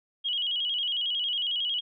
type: tone with vibrato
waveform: sine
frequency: 3097 Hz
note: G7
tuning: 22 cents flat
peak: -26 dBFS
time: 0.24-1.81 s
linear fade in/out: 20 ms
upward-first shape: square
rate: 11 Hz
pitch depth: 84 cents each way
effects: none